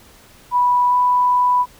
sine tone with pitch glide, 983 to 989.8 Hz, B5 to B5, -8 to +4 cents, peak -12 dBFS, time 0.51-1.66 s, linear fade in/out 50 ms, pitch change +12 cents, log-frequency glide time 0.88-0.94 s, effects pink hiss -47 dBFS RMS until 1.79 s

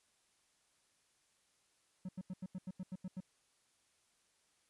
triangle tone bursts, 185 Hz, F#3, in tune, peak -38 dBFS, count 10, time 2.05-3.205 s, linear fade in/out 5 ms, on 39 ms, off 85 ms, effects white hiss -75 dBFS RMS until 4.69 s + resampled to 24000 Hz

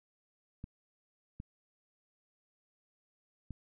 clicks, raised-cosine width 5 ms, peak -30 dBFS, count 3, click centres 0.641 / 1.401 / 3.507 s, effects none

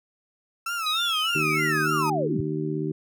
35% pulse tone with vibrato, 1323 Hz, E6, 6 cents sharp, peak -25 dBFS, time 0.66-2.1 s, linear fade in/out 5 ms, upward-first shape sine, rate 3.3 Hz, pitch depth 110 cents each way
sine linear sweep, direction down, 3951 to 77.78 Hz, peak -24 dBFS, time 0.86-2.41 s, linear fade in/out 5 ms
harmonic tone, 76.9 Hz, D#2, 20 cents flat, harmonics 2 / 3 / 4 / 5, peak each -29 / -36 / -30 / -30 dBFS, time 1.35-2.92 s, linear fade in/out 5 ms
effects none

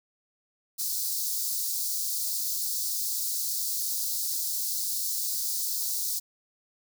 white high-pass noise, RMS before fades -30 dBFS, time 0.78-6.2 s, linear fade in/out 20 ms, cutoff 4200 Hz, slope 48 dB/octave, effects none

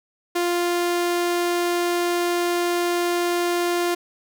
sawtooth tone, 349.2 Hz, F4, in tune, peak -16 dBFS, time 0.35-3.95 s, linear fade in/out 10 ms, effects none

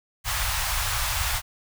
pink band-stop noise, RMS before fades -26 dBFS, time 0.24-1.42 s, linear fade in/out 50 ms, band 100 to 800 Hz, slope 24 dB/octave, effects none

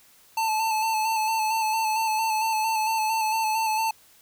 square tone with vibrato, 880 Hz, A5, in tune, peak -23 dBFS, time 0.37-3.91 s, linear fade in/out 5 ms, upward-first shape square, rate 4.4 Hz, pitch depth 27 cents each way, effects white hiss -56 dBFS RMS until 4.21 s

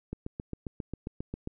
click train, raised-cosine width 3 ms, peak -22 dBFS, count 11, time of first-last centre 0.13-1.474 s, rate 7.44 Hz, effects none

